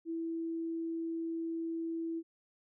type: tone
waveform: sine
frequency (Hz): 329.6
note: E4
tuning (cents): 0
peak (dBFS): -34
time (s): 0.05-2.23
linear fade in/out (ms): 50
effects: none